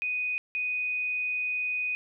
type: tone pair in turn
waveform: sine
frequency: 2489 / 2489 Hz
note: D#7 / D#7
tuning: 0 / 0 cents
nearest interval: unison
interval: 0 cents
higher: neither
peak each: -27 dBFS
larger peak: neither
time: 0.02-0.38 / 0.55-1.95 s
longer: second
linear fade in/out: 0 ms
effects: none